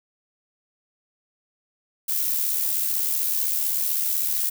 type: noise with amplitude modulation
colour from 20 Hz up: violet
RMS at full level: -22 dBFS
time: 2.08-4.5 s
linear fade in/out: 10 ms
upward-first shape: sine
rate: 75.8 Hz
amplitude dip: 45%
effects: none